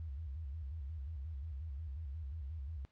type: tone with vibrato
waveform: sine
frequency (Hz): 73.8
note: D2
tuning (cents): +9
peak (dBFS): -40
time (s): 0-2.85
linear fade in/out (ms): 0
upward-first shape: square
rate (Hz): 5.6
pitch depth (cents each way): 160
effects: pink hiss -75 dBFS RMS until 2.91 s + low-pass 4000 Hz 12 dB/octave